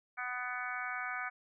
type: harmonic tone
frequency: 248.9 Hz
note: B3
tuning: 14 cents sharp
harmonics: 3 / 4 / 5 / 6 / 7 / 8 / 9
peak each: -44 / -50 / -42 / -40 / -45 / -51 / -43 dBFS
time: 0.17-1.3 s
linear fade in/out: 20 ms
effects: none